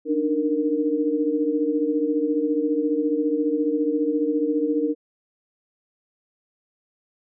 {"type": "tone cluster", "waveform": "sine", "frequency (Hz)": [291.8, 306.4, 466.1], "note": ["D4", "D#4", "A#4"], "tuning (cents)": [-11, -27, 0], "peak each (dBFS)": -24, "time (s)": [0.05, 4.95], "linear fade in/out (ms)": 50, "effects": []}